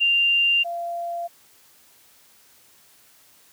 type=tone pair in turn; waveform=sine; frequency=2787 / 687.4 Hz; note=F7 / F5; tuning=-4 / -28 cents; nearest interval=2 octaves; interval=2424 cents; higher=first; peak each=-16 / -26 dBFS; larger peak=first; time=0-0.64 / 0.64-1.28 s; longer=neither; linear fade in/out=20 ms; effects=white hiss -55 dBFS RMS until 3.52 s + high-pass 60 Hz 12 dB/octave